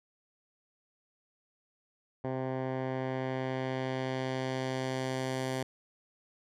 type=tone with low-pass filter sweep; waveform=10% pulse; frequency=130.6 Hz; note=C3; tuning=3 cents flat; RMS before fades=-34 dBFS; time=2.24-5.63 s; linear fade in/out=5 ms; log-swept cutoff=1100 to 11000 Hz; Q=0.75; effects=none